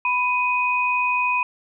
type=tone pair together; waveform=sine; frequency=991.3 / 2498 Hz; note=B5 / D#7; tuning=+6 / +6 cents; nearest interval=octave + major third; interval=1600 cents; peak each=-21 dBFS; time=0.05-1.43 s; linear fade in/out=2 ms; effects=none